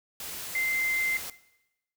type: tone in noise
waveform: sine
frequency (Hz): 2081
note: C7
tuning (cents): -10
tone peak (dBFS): -26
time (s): 0.55-1.17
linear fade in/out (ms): 2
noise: white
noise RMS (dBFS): -38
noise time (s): 0.2-1.3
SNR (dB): +9
effects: noise-tail reverb RT60 0.9 s tail -17 dB re dry